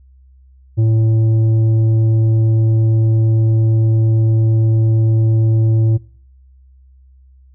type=tone with tanh clipping; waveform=sine; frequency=111.4 Hz; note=A2; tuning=22 cents sharp; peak=-11 dBFS; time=0.77-5.98 s; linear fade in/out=20 ms; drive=7 dB; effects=noise-tail reverb RT60 0.6 s tail -26 dB re dry + added 65 Hz sine -43 dBFS peak until 7.54 s